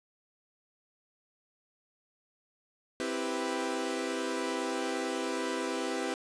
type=chord; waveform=sawtooth; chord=C major seventh; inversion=none; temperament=equal; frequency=261.6 / 329.6 / 392 / 493.9 Hz; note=C4 / E4 / G4 / B4; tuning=0 / 0 / 0 / 0 cents; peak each=-33 dBFS; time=3-6.14 s; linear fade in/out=0 ms; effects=resampled to 22050 Hz + 9-bit